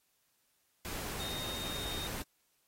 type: tone in noise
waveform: sine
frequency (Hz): 3699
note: A#7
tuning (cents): -14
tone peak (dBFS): -40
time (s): 1.2-2.07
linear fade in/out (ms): 0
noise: pink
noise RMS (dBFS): -41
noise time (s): 0.85-2.22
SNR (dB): -2
effects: white hiss -75 dBFS RMS until 2.67 s + AAC 48 kbps